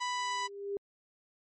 sawtooth tone, 990 Hz, B5, 4 cents sharp, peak -28 dBFS, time 0-0.48 s, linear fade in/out 20 ms
sine tone with exponential growth, 400.8 Hz, G4, 38 cents sharp, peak -30 dBFS, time 0.03-0.77 s, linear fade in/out 1 ms, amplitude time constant 160 ms
effects MP3 32 kbps

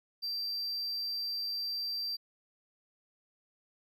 triangle tone, 4699 Hz, D8, in tune, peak -32 dBFS, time 0.22-2.17 s, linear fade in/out 20 ms, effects none

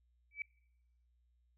sine tone with exponential growth, 2300 Hz, D7, 37 cents flat, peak -33 dBFS, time 0.31-0.42 s, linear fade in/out 2 ms, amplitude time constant 23 ms, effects noise-tail reverb RT60 0.9 s tail -26 dB re dry + added 60 Hz sine -70 dBFS peak until 1.57 s

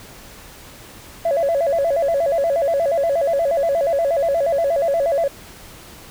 sine tone with vibrato, 611 Hz, D#5, 32 cents flat, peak -14 dBFS, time 1.25-5.28 s, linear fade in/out 5 ms, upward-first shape square, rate 8.4 Hz, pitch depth 160 cents each way, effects tanh soft clip ceiling -12 dBFS + pink hiss -41 dBFS RMS until 6.1 s

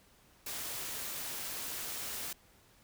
white noise, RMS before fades -40 dBFS, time 0.46-2.33 s, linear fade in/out 5 ms, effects pink hiss -64 dBFS RMS until 2.83 s

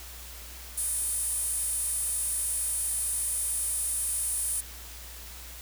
sawtooth tone with high-pass filter, 617 Hz, D#5, 15 cents flat, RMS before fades -30 dBFS, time 0.77-4.61 s, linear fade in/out 10 ms, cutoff 9800 Hz, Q 6.9, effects added 60 Hz sine -45 dBFS peak until 5.61 s + white hiss -45 dBFS RMS until 5.61 s

